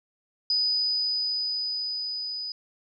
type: tone with level ramp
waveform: sine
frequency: 4978 Hz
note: D#8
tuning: in tune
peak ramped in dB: -21 to -31 dBFS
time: 0.5-2.52 s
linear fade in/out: 2 ms
effects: none